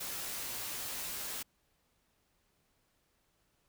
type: noise with comb filter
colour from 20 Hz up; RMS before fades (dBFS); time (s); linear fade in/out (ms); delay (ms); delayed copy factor
white; -40; 0-1.43; 10; 14; -0.55
effects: pink hiss -75 dBFS RMS until 3.68 s